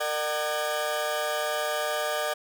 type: tone cluster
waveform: 30% pulse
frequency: 460.2 / 603 / 755 / 1654 Hz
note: A#4 / D5 / F#5 / G#6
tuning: -22 / +46 / +35 / -8 cents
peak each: -33 / -26 / -31 / -32 dBFS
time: 0-2.34 s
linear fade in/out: 10 ms
effects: none

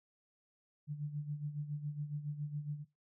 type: tone with tremolo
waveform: sine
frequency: 147.5 Hz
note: D3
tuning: 8 cents sharp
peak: -34 dBFS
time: 0.87-2.85 s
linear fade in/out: 50 ms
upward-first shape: sine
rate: 7.2 Hz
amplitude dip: 70%
effects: noise-tail reverb RT60 0.2 s tail -17 dB re dry

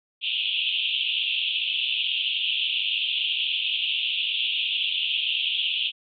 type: band-pass noise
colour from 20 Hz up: white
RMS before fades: -26 dBFS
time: 0.21-5.92 s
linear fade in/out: 50 ms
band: 2600 to 3500 Hz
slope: 96 dB/octave
effects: none

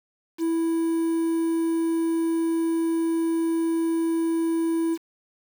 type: tone with quantisation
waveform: triangle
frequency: 329.6 Hz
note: E4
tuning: in tune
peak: -19 dBFS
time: 0.38-4.98 s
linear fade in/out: 50 ms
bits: 7
effects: none

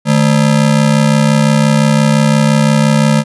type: ring-modulated tone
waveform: square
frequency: 184.9 Hz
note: F#3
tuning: 1 cent flat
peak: -5 dBFS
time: 0.05-3.24 s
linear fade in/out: 50 ms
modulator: 32.9 Hz
effects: resampled to 24000 Hz

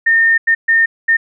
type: tone bursts at uneven times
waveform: sine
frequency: 1822 Hz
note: A#6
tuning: 40 cents flat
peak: -8 dBFS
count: 4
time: 0.06-0.38 / 0.47-0.55 / 0.68-0.86 / 1.08-1.17 s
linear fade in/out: 10 ms
effects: none

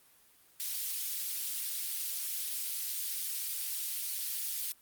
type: high-pass noise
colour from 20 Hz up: white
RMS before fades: -36 dBFS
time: 0.6-4.72 s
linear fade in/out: 0 ms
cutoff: 3300 Hz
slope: 12 dB/octave
effects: white hiss -63 dBFS RMS until 4.81 s + Opus 32 kbps

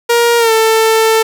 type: tone with pitch glide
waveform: sawtooth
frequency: 471.3 to 444.8 Hz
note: A#4 to A4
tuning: +19 to +19 cents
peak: -4 dBFS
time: 0.09-1.23 s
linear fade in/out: 10 ms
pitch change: -100 cents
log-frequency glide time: 0.38-0.52 s
effects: none

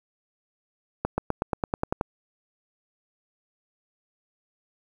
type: accelerating click train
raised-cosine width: 1 ms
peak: -10 dBFS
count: 10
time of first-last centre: 1.05-2.011 s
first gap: 130 ms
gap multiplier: 0.95
effects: 8-bit

